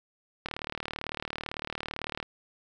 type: click train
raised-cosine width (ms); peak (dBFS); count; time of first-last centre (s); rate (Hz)
0.3; -17; 68; 0.46-2.228; 37.9
effects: none